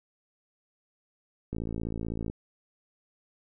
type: click train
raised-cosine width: 3 ms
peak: -21 dBFS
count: 44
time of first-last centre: 1.53-2.299 s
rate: 55.9 Hz
effects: none